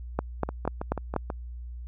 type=two click trains; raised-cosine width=1 ms; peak=-11 / -17 dBFS; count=5 / 6; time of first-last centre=0.19-1.163 / 0.49-1.302 s; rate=4.11 / 6.16 Hz; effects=added 60 Hz sine -36 dBFS peak until 1.87 s